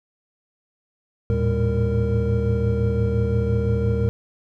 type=tone cluster; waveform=triangle; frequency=78.6 / 107.7 / 113.5 / 199.7 / 462.8 Hz; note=D#2 / A2 / A#2 / G3 / A#4; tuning=+18 / -37 / -46 / +32 / -13 cents; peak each=-22 / -26 / -20 / -25 / -23 dBFS; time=1.3-4.09 s; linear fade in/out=0 ms; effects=none